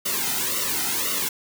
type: noise with flanger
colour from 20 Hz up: white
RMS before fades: -25 dBFS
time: 0.05-1.29 s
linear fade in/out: 10 ms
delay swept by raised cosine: 1.2 to 1.81 ms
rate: 1.9 Hz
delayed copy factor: -0.95
effects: none